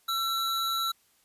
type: tone pair together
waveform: square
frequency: 1345 / 3898 Hz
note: E6 / B7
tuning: +34 / -23 cents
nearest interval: octave + tritone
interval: 1843 cents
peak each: -30 / -31 dBFS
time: 0.08-0.92 s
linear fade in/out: 10 ms
effects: white hiss -66 dBFS RMS until 1.24 s + resampled to 32000 Hz